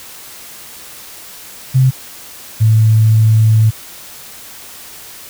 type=tone pair in turn; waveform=sine; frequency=130.81 / 110 Hz; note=C3 / A2; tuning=0 / 0 cents; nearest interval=minor third; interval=300 cents; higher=first; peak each=-6 dBFS; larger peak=neither; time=1.74-1.91 / 2.6-3.71 s; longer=second; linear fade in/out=20 ms; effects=white hiss -34 dBFS RMS until 5.29 s